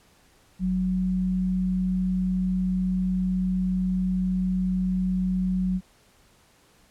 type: tone pair together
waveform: sine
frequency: 49 / 185 Hz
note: G1 / F#3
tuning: 0 / 0 cents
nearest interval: octave + major seventh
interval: 2300 cents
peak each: -33 / -22 dBFS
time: 0.59-5.81 s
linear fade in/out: 50 ms
effects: pink hiss -59 dBFS RMS until 6.9 s + low-pass 12000 Hz 12 dB/octave